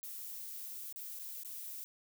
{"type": "noise with dropouts", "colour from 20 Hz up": "violet", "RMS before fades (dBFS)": -45, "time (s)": [0.03, 1.84], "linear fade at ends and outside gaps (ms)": 0, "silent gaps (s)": [[0.926, 0.96], [1.19, 1.195], [1.434, 1.448]], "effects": []}